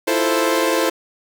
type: chord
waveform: sawtooth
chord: F major seventh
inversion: third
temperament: equal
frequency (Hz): 329.6 / 349.2 / 440 / 523.3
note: E4 / F4 / A4 / C5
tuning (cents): 0 / 0 / 0 / 0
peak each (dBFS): -17 / -22 / -18 / -16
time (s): 0.07-0.9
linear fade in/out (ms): 10
effects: 7-bit